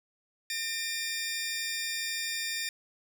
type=tone pair together; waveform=15% pulse; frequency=1820.8 / 2397 Hz; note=A#6 / D7; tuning=-41 / +35 cents; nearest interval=perfect fourth; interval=476 cents; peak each=-28 dBFS; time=0.5-2.69 s; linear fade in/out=2 ms; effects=none